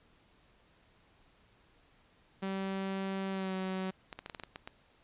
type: tone with pitch glide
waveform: sawtooth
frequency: 192.9 to 188.28 Hz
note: G3 to F#3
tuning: -28 to +30 cents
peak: -30 dBFS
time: 2.42-3.91 s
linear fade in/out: 10 ms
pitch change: -42 cents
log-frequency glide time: 3.31-3.54 s
type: clicks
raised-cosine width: 0.3 ms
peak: -26 dBFS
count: 9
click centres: 4.128 / 4.19 / 4.261 / 4.298 / 4.348 / 4.398 / 4.436 / 4.559 / 4.675 s
effects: pink hiss -66 dBFS RMS until 5.03 s + resampled to 8000 Hz

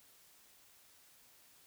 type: silence
effects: white hiss -64 dBFS RMS until 1.66 s

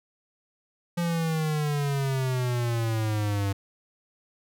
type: exponential sweep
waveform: square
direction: down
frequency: 173.6 to 98 Hz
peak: -25 dBFS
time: 0.97-3.53 s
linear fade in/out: 10 ms
effects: none

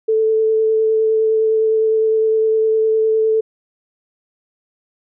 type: tone with vibrato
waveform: sine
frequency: 440 Hz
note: A4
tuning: in tune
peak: -12 dBFS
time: 0.08-3.41 s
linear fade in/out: 10 ms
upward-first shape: triangle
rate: 9.8 Hz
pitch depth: 13 cents each way
effects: none

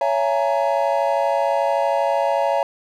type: chord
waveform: triangle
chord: A# half-diminished seventh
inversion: first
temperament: just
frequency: 559.4 / 671.3 / 839.1 / 932.3 Hz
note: C#5 / E5 / G#5 / A#5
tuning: +16 / +31 / +18 / 0 cents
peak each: -19 / -20 / -22 / -22 dBFS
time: 0.01-2.63 s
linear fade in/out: 2 ms
effects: none

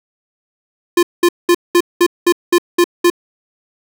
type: tone bursts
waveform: square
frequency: 349.2 Hz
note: F4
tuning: in tune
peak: -8 dBFS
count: 9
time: 0.97-3.101 s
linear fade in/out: 5 ms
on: 59 ms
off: 200 ms
effects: none

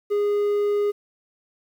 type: tone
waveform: triangle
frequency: 411.5 Hz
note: G#4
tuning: 16 cents flat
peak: -17 dBFS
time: 0.1-0.92 s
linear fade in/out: 20 ms
effects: 9-bit

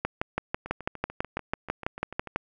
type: two click trains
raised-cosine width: 0.5 ms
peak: -23 / -11 dBFS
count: 12 / 15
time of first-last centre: 0.66-2.273 / 0.05-2.36 s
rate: 6.82 / 6.06 Hz
effects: none

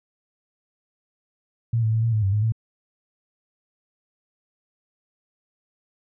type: tone with pitch steps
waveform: sine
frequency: 115.8 / 110.4 / 112 / 115.3 / 108.2 / 97.1 / 105.5 / 112 Hz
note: A#2 / A2 / A2 / A#2 / A2 / G2 / G#2 / A2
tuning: -11 / +6 / +31 / -19 / -29 / -16 / +28 / +31 cents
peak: -18 dBFS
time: 1.73-2.522 s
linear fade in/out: 5 ms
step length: 99 ms
effects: none

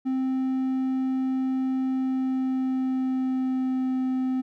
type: tone with pitch glide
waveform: triangle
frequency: 261.6 to 258.6 Hz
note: C4 to C4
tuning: 0 to -20 cents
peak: -21 dBFS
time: 0.05-4.42 s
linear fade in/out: 20 ms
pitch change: -20 cents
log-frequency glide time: 1.91-3.99 s
effects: none

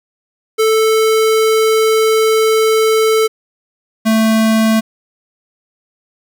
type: tone pair in turn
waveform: square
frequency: 440 / 221.3 Hz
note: A4 / A3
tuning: 0 / +10 cents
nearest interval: octave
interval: 1190 cents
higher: first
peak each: -10 dBFS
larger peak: neither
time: 0.58-3.28 / 4.05-4.81 s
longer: first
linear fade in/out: 20 ms
effects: 8-bit

